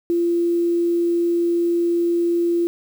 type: tone with quantisation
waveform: sine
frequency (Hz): 342.9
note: F4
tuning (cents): -32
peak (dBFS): -16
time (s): 0.1-2.67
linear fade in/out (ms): 0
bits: 7
effects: none